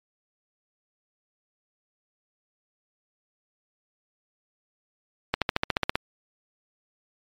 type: accelerating click train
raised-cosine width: 0.3 ms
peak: -6 dBFS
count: 10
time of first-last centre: 5.34-5.955 s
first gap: 77 ms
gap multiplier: 0.97
effects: MP3 96 kbps